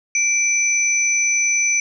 sine tone pair together, 2336 / 5977 Hz, D7 / F#8, -10 / +17 cents, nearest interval octave + major third, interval 1627 cents, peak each -18 dBFS, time 0.15-1.8 s, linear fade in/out 2 ms, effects none

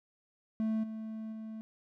triangle tone with level steps, 220 Hz, A3, in tune, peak -27 / -36 / -38 dBFS, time 0.6-1.61 s, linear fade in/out 0 ms, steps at 0.83 / 1.32 s, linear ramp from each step 10 ms, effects none

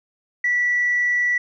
sine tone, 1955 Hz, B6, 18 cents flat, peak -16 dBFS, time 0.44-1.38 s, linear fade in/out 5 ms, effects tanh soft clip ceiling -12 dBFS

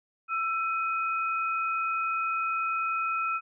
sine tone pair together, 1334.7 / 2514 Hz, E6 / D#7, +21 / +17 cents, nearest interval major seventh, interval 1096 cents, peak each -27 / -33 dBFS, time 0.28-3.41 s, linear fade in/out 50 ms, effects none

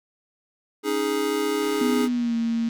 square chord, C# suspended second, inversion none, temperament just, 277.2 / 311.8 / 415.8 Hz, C#4 / D#4 / G#4, 0 / +4 / +2 cents, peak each -31 / -28 / -25 dBFS, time 0.83-2.09 s, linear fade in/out 50 ms
click train, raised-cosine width 0.2 ms, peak -26 dBFS, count 170, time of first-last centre 1.62-2.69 s, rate 158 Hz
sine tone with pitch glide, 250 to 230.6 Hz, B3 to A#3, +21 to -19 cents, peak -21 dBFS, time 1.81-2.69 s, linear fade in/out 5 ms, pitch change -140 cents, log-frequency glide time 2.04-2.36 s
effects none

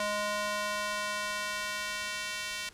square tone with high-pass filter sweep, 207.7 Hz, G#3, in tune, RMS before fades -34 dBFS, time 0-2.69 s, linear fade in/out 2 ms, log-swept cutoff 670 to 2200 Hz, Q 0.97, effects pink hiss -56 dBFS RMS until 2.73 s + low-pass 10000 Hz 12 dB/octave

